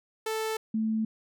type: tone pair in turn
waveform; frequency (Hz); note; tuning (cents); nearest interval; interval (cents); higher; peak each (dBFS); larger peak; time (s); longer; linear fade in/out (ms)
sawtooth / sine; 440 / 220; A4 / A3; 0 / 0; octave; 1200; first; -25; neither; 0.26-0.57 / 0.74-1.05; neither; 5
effects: none